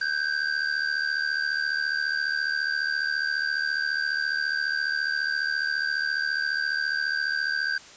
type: ring-modulated tone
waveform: square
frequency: 1568 Hz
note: G6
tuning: in tune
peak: -22 dBFS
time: 0.01-7.78 s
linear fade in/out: 5 ms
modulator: 37.3 Hz
effects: white hiss -47 dBFS RMS until 7.96 s + resampled to 16000 Hz